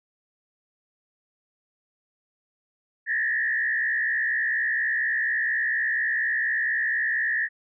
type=tone with frequency modulation; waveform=sine; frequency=1803 Hz; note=A6; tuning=42 cents sharp; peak=-22 dBFS; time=3.06-7.49 s; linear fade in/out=50 ms; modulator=64.2 Hz; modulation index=1.6; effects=none